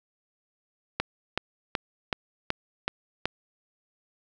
click train, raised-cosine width 0.3 ms, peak -9 dBFS, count 7, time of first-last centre 1-3.256 s, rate 2.66 Hz, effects none

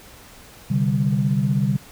sine chord, C suspended second, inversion none, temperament equal, 130.81 / 146.83 / 196 Hz, C3 / D3 / G3, 0 / 0 / 0 cents, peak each -21 dBFS, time 0.7-1.77 s, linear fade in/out 10 ms, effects tanh soft clip ceiling -8 dBFS + pink hiss -45 dBFS RMS until 1.91 s

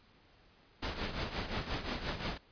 pink noise with tremolo, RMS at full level -34 dBFS, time 0.82-2.38 s, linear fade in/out 10 ms, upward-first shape triangle, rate 5.7 Hz, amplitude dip 75%, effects pink hiss -64 dBFS RMS until 2.51 s + resampled to 11025 Hz

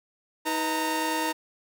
sawtooth tone cluster, 316.6 / 491.9 / 920 Hz, D#4 / B4 / A#5, +30 / -7 / -23 cents, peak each -26 / -31 / -24 dBFS, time 0.45-1.33 s, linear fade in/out 20 ms, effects none

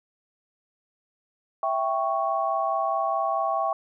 sine chord, C# diminished, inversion first, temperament equal, 659.3 / 784 / 1108.7 Hz, E5 / G5 / C#6, 0 / 0 / 0 cents, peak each -27 dBFS, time 1.63-3.73 s, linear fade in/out 2 ms, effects none

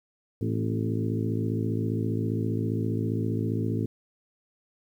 harmonic tone with a mistuned harmonic, 55 Hz, A1, in tune, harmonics 2 / 3 / 4 / 5 / 6 / 7 / 8, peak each -28 / -34 / -33 / -33 / -35 / -37 / -38 dBFS, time 0.41-3.86 s, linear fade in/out 5 ms, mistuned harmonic 5, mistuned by -47 cents, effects 10-bit

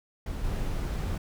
brown noise with level steps, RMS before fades -33 / -30 dBFS, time 0.26-1.18 s, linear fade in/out 5 ms, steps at 0.44 s, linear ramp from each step 10 ms, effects none

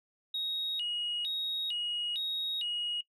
sine tone with vibrato, 3300 Hz, G#7, 12 cents flat, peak -30 dBFS, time 0.34-3.01 s, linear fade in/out 5 ms, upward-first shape square, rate 1.1 Hz, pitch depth 230 cents each way, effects noise-tail reverb RT60 0.1 s tail -20 dB re dry + tanh soft clip ceiling -28 dBFS

